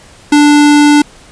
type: tone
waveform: square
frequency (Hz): 293.7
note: D4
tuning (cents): 0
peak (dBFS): -4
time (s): 0.32-1.02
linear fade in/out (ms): 5
effects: pink hiss -39 dBFS RMS until 1.31 s + resampled to 22050 Hz